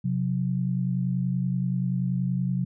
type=tone pair together; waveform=sine; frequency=130.91 / 181.4 Hz; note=C3 / F#3; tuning=+1 / -34 cents; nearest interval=tritone; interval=565 cents; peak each=-26 dBFS; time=0.04-2.65 s; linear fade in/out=10 ms; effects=none